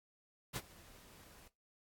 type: noise with ADSR envelope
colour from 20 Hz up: pink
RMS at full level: -38 dBFS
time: 0.53-1.48 s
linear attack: 32 ms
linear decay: 44 ms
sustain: -22 dB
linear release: 4 ms
effects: noise-tail reverb RT60 0.2 s tail -18 dB re dry + AAC 64 kbps